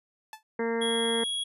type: tone with exponential decay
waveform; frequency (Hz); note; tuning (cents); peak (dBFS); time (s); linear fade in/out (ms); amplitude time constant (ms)
sawtooth; 872; A5; -16; -32; 0.33-0.43; 1; 21
type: harmonic tone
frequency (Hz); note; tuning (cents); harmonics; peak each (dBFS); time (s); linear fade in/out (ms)
230; A#3; -23; 1 / 2 / 3 / 4 / 5 / 6 / 7 / 8 / 9; -32 / -28 / -43 / -37 / -45 / -46 / -40 / -41 / -42; 0.59-1.24; 5
type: tone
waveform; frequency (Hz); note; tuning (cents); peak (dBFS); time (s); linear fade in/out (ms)
square; 3322; G#7; 0; -29; 0.81-1.44; 10
effects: resampled to 32000 Hz